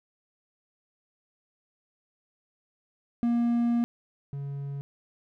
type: tone pair in turn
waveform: triangle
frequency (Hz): 236.5 / 140.22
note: A#3 / C#3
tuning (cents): +25 / +20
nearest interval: major sixth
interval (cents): 905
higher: first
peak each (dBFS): -20 / -30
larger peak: first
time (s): 3.23-3.84 / 4.33-4.81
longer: first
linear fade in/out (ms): 0
effects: none